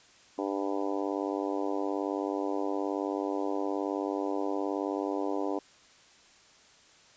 harmonic tone, 98.9 Hz, G2, 16 cents sharp, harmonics 3 / 4 / 5 / 6 / 7 / 8 / 9 / 10, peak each -33 / -35 / -37 / -39 / -40 / -41 / -42 / -43 dBFS, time 0.38-5.59 s, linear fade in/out 5 ms, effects white hiss -58 dBFS RMS until 7.16 s + resampled to 16000 Hz

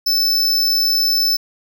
square tone, 5274 Hz, E8, in tune, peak -14 dBFS, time 0.06-1.37 s, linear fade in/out 10 ms, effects none

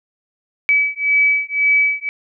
sine beating tone pair, 2288 / 2289.9 Hz, D7 / D7, -46 / -44 cents, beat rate 1.9 Hz, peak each -16 dBFS, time 0.69-2.09 s, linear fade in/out 0 ms, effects none

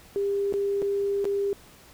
sine tone with dropouts, 400 Hz, G4, 35 cents sharp, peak -23 dBFS, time 0.16-1.53 s, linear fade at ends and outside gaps 0 ms, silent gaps 0.525-0.539 / 0.819-0.825 / 1.244-1.253 s, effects pink hiss -52 dBFS RMS until 1.93 s

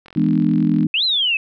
click train, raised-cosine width 0.3 ms, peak -25 dBFS, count 35, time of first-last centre 0.06-0.831 s, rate 44.1 Hz
sine chord, E dominant seventh, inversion none, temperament equal with one note detuned, 164.81 / 207.7 / 246.9 / 299.3 Hz, E3 / G#3 / B3 / D4, 0 / 0 / 0 / +33 cents, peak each -19 dBFS, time 0.16-0.87 s, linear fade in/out 5 ms
sine exponential two-way sweep, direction up then down, 2489 to 4186 to 2539 Hz, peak -15 dBFS, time 0.94-1.37 s, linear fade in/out 2 ms, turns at 1.04 s
effects none

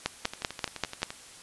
two click trains, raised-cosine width 0.2 ms, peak -19 / -9 dBFS, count 11 / 6, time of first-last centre 0.25-1.105 / 0.06-1.031 s, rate 11.7 / 5.15 Hz, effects white hiss -49 dBFS RMS until 1.42 s + resampled to 24000 Hz

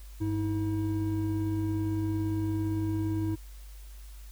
triangle tone pair together, 100.89 / 320.3 Hz, G#2 / E4, -50 / -50 cents, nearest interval octave + minor sixth, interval 2000 cents, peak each -28 / -28 dBFS, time 0.2-3.36 s, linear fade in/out 20 ms, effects added 50 Hz sine -43 dBFS peak until 4.31 s + white hiss -57 dBFS RMS until 4.31 s

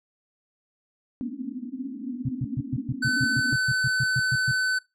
pink band-pass noise, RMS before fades -33 dBFS, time 1.21-3.53 s, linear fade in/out 0 ms, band 230 to 280 Hz, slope 96 dB/octave
sine tone bursts, 130.81 Hz, C3, in tune, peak -23 dBFS, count 15, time 2.25-4.515 s, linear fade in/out 5 ms, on 39 ms, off 120 ms
square tone, 1514 Hz, F#6, 39 cents sharp, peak -23 dBFS, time 3.02-4.79 s, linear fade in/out 10 ms
effects noise-tail reverb RT60 0.2 s tail -20 dB re dry + low-pass 8000 Hz 12 dB/octave

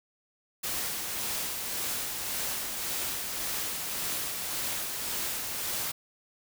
white noise with tremolo, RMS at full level -32 dBFS, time 0.63-5.92 s, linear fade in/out 10 ms, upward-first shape sine, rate 1.8 Hz, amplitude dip 30%, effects none

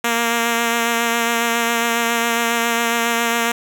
5% pulse tone with vibrato, 233.1 Hz, A#3, in tune, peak -5 dBFS, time 0.04-3.52 s, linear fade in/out 5 ms, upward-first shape sine, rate 7.3 Hz, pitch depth 18 cents each way, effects none

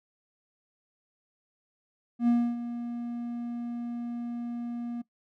triangle tone with ADSR envelope, 237.9 Hz, A#3, 35 cents sharp, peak -17 dBFS, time 2.19-5.02 s, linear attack 88 ms, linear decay 280 ms, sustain -13 dB, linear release 10 ms, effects noise-tail reverb RT60 0.1 s tail -19 dB re dry

